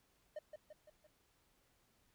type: tone with echo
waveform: triangle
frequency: 609 Hz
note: D#5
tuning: 37 cents flat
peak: -40 dBFS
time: 0.36-0.39 s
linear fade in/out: 5 ms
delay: 170 ms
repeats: 4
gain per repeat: -5 dB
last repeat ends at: 1.07 s
effects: pink hiss -75 dBFS RMS until 2.14 s